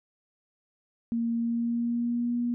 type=tone with pitch glide; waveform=sine; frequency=232.1 to 240.1 Hz; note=A#3 to B3; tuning=-7 to -49 cents; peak=-25 dBFS; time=1.12-2.54 s; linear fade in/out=0 ms; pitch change=+58 cents; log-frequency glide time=1.35-2.36 s; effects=none